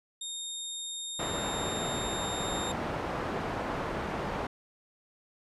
25% pulse tone, 3686 Hz, A#7, 20 cents flat, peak -32 dBFS, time 0.21-2.72 s, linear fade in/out 5 ms
white low-pass noise, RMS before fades -34 dBFS, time 1.19-4.47 s, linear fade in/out 5 ms, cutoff 980 Hz, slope 12 dB/octave
effects resampled to 32000 Hz

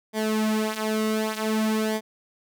sawtooth tone with flanger, 217.3 Hz, A3, 21 cents flat, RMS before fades -25 dBFS, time 0.13-2.01 s, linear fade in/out 50 ms, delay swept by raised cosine 0.73 to 5.83 ms, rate 0.54 Hz, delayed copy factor -0.75, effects none

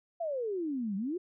sine exponential two-way sweep, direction down then up, 698.5 to 188 to 381.1 Hz, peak -31 dBFS, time 0.2-1.18 s, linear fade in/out 10 ms, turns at 0.96 s, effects none

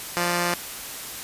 5% pulse tone pair together, 174.61 / 587.3 Hz, F3 / D5, 0 / 0 cents, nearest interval octave + major sixth, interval 2100 cents, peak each -11 / -20 dBFS, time 0.17-0.54 s, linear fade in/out 0 ms, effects white hiss -35 dBFS RMS until 1.23 s + resampled to 32000 Hz

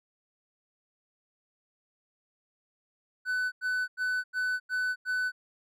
triangle tone bursts, 1500 Hz, F#6, 23 cents sharp, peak -25 dBFS, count 6, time 3.25-5.32 s, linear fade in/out 50 ms, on 270 ms, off 90 ms, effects none

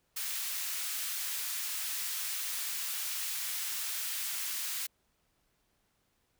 white high-pass noise, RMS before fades -36 dBFS, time 0.16-4.87 s, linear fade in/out 10 ms, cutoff 1500 Hz, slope 12 dB/octave, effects pink hiss -75 dBFS RMS until 6.39 s

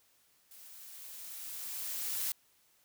blue noise with level ramp, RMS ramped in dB -54 to -34 dBFS, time 0.51-2.32 s, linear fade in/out 2 ms, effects white hiss -69 dBFS RMS until 2.84 s

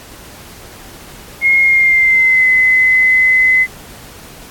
sine tone with pitch glide, 2149 to 2035 Hz, C7 to C7, +46 to -49 cents, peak -7 dBFS, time 1.41-3.67 s, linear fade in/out 50 ms, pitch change -95 cents, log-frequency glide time 1.59-2.47 s, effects pink hiss -36 dBFS RMS until 4.5 s + AAC 64 kbps

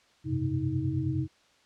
sine tone cluster, 91.8 / 101.5 / 124.5 / 133.9 / 314.6 Hz, F#2 / G#2 / B2 / C3 / D#4, -13 / -39 / +14 / +40 / +19 cents, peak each -35 / -36 / -36 / -30 / -32 dBFS, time 0.24-1.28 s, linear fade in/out 50 ms, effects white hiss -63 dBFS RMS until 1.65 s + low-pass 5000 Hz 12 dB/octave

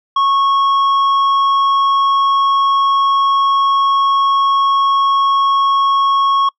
triangle tone with hard clipping, 1100 Hz, C#6, 14 cents flat, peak -12 dBFS, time 0.16-6.49 s, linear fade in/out 5 ms, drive 10 dB, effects noise-tail reverb RT60 0.1 s tail -26 dB re dry + low-pass 5000 Hz 12 dB/octave

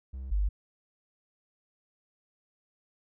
triangle / sine tone pair in turn, 65.41 / 50.01 Hz, C2 / G1, 0 / +35 cents, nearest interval perfect fourth, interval 465 cents, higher first, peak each -34 / -24 dBFS, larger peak second, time 0.13-0.31 / 0.31-0.49 s, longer neither, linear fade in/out 10 ms, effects none

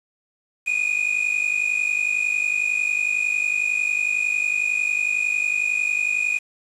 triangle tone pair together, 2438 / 2489 Hz, D#7 / D#7, -36 / 0 cents, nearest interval unison, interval 36 cents, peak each -21 dBFS, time 0.66-6.39 s, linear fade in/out 20 ms, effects resampled to 24000 Hz + 7-bit

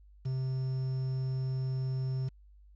triangle tone with quantisation, 130.81 Hz, C3, in tune, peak -28 dBFS, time 0.25-2.29 s, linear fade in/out 10 ms, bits 9, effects added 50 Hz sine -54 dBFS peak until 2.75 s + resampled to 16000 Hz

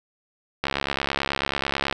click train, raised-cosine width 0.3 ms, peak -7 dBFS, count 90, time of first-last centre 0.64-1.926 s, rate 69.2 Hz, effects none

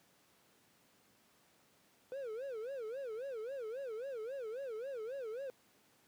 triangle tone with vibrato, 490 Hz, B4, 14 cents flat, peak -38 dBFS, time 2.12-5.5 s, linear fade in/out 0 ms, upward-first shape sine, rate 3.7 Hz, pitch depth 230 cents each way, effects pink hiss -69 dBFS RMS until 6.07 s + high-pass 150 Hz 12 dB/octave

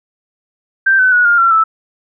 sine tone with pitch steps, 1568 / 1513.7 / 1461.3 / 1410.7 / 1361.9 / 1314.7 Hz, G6 / F#6 / F#6 / F6 / F6 / E6, 0 / +39 / -22 / +17 / -44 / -5 cents, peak -7 dBFS, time 0.86-1.64 s, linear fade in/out 10 ms, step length 130 ms, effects none

